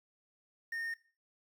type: tone with quantisation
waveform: triangle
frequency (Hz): 1834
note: A#6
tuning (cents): -29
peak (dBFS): -34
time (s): 0.72-0.94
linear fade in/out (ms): 5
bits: 10
effects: noise-tail reverb RT60 0.4 s tail -18 dB re dry